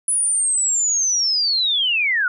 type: linear sweep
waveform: sine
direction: down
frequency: 10000 to 1396.9 Hz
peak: -16 dBFS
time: 0.08-2.28 s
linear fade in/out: 2 ms
effects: none